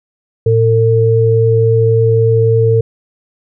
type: tone pair together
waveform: sine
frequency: 112.95 / 451.8 Hz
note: A2 / A4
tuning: +46 / +46 cents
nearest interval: 2 octaves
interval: 2400 cents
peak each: -10 dBFS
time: 0.46-2.81 s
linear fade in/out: 5 ms
effects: none